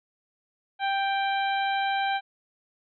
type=harmonic tone; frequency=786 Hz; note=G5; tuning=4 cents sharp; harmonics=1 / 2 / 3 / 4 / 5; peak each=-25 / -31 / -35 / -37 / -39 dBFS; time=0.79-2.21 s; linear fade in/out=50 ms; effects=none